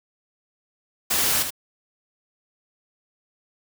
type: noise with echo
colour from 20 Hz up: white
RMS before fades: -22 dBFS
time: 1.1-1.43 s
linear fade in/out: 10 ms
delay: 76 ms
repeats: 1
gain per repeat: -7 dB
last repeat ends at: 1.506 s
effects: none